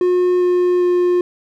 triangle tone with pitch steps, 360.1 / 358 / 356 Hz, F#4 / F4 / F4, -47 / +43 / +33 cents, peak -10 dBFS, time 0.01-1.21 s, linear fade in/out 2 ms, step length 400 ms, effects none

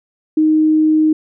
sine tone, 311.1 Hz, D#4, in tune, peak -9 dBFS, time 0.37-1.13 s, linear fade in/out 5 ms, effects none

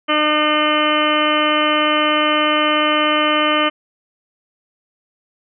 harmonic tone, 302.8 Hz, D#4, 47 cents flat, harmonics 1 / 2 / 3 / 4 / 5 / 6 / 7 / 8 / 9 / 10, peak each -21 / -20 / -29 / -18 / -27 / -27 / -24 / -27 / -28 / -21 dBFS, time 0.08-3.7 s, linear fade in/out 20 ms, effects none

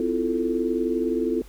sine chord, F major seventh, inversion second, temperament equal with one note detuned, 257.1 / 329.6 / 349.2 / 440 Hz, C4 / E4 / F4 / A4, -30 / 0 / 0 / 0 cents, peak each -27 dBFS, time 0-1.42 s, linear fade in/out 2 ms, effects added 50 Hz sine -44 dBFS peak until 1.48 s + pink hiss -53 dBFS RMS until 1.48 s

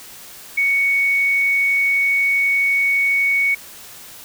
sine tone, 2227 Hz, C#7, 7 cents sharp, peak -14 dBFS, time 0.57-3.55 s, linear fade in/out 10 ms, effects white hiss -39 dBFS RMS until 4.24 s

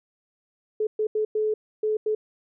sine tone bursts at uneven times, 430 Hz, A4, 40 cents flat, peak -21 dBFS, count 6, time 0.8-0.87 / 0.99-1.07 / 1.15-1.25 / 1.35-1.54 / 1.83-1.97 / 2.06-2.15 s, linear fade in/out 5 ms, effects none

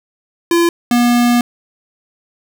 square tone pair in turn, 340.7 / 240.9 Hz, F4 / B3, -43 / -43 cents, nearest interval tritone, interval 600 cents, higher first, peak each -10 dBFS, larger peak neither, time 0.51-0.69 / 0.91-1.41 s, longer second, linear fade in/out 2 ms, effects none

